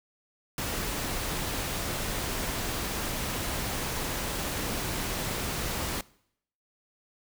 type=noise; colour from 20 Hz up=pink; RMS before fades=-32 dBFS; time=0.58-6.01 s; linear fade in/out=2 ms; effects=noise-tail reverb RT60 0.7 s tail -22 dB re dry